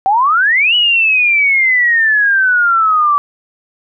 sine exponential two-way sweep, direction up then down, 750 to 2960 to 1146 Hz, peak -8 dBFS, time 0.06-3.18 s, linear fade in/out 0 ms, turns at 0.75 s, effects none

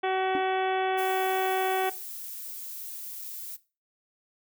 harmonic tone, 377.6 Hz, F#4, 35 cents sharp, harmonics 1 / 2 / 3 / 4 / 5 / 6 / 7 / 8 / 9, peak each -28 / -28 / -37 / -37 / -39 / -40 / -43 / -45 / -43 dBFS, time 0.03-1.9 s, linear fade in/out 10 ms
triangle tone with exponential decay, 294.9 Hz, D4, 7 cents sharp, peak -24 dBFS, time 0.35-0.47 s, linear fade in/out 1 ms, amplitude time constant 24 ms
violet noise, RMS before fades -39 dBFS, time 0.97-3.57 s, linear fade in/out 20 ms
effects noise-tail reverb RT60 0.3 s tail -17 dB re dry

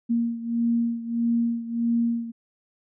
sine beating tone pair, 233.1 / 234.7 Hz, A#3 / A#3, 0 / +12 cents, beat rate 1.6 Hz, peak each -23 / -27 dBFS, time 0.09-2.32 s, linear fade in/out 20 ms, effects none

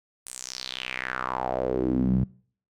sawtooth tone with band-pass filter sweep, 63.7 Hz, C2, 46 cents flat, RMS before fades -28 dBFS, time 0.26-2.24 s, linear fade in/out 5 ms, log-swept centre 9500 to 150 Hz, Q 4.3, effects noise-tail reverb RT60 0.5 s tail -23 dB re dry

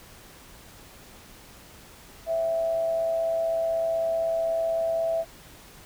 sine tone with amplitude modulation, 659.3 Hz, E5, in tune, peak -21 dBFS, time 2.26-5.25 s, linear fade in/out 50 ms, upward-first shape sine, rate 116 Hz, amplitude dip 40%, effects pink hiss -49 dBFS RMS until 5.85 s

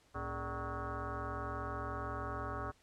sine tone with frequency modulation, 587.3 Hz, D5, in tune, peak -37 dBFS, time 0.14-2.72 s, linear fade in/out 20 ms, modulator 174 Hz, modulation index 4.7, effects pink hiss -68 dBFS RMS until 2.82 s + low-pass 9000 Hz 12 dB/octave

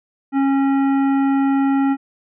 triangle tone with hard clipping, 273.6 Hz, C#4, 23 cents flat, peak -16 dBFS, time 0.32-1.97 s, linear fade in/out 50 ms, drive 16 dB, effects resampled to 8000 Hz

